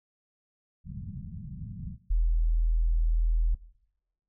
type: low-pass noise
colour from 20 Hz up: white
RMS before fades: -39 dBFS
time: 0.84-1.98 s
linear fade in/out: 50 ms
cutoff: 190 Hz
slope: 48 dB/octave
type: tone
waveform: sine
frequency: 40.82 Hz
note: E1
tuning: 16 cents flat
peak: -21 dBFS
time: 2.1-3.55 s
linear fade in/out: 10 ms
effects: noise-tail reverb RT60 0.9 s tail -20 dB re dry